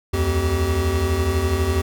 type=tone cluster; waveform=square; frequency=74.4 / 86.5 / 384.8 Hz; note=D2 / F2 / G4; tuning=+23 / -16 / -32 cents; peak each=-25 / -21 / -25 dBFS; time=0.13-1.82 s; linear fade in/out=10 ms; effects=none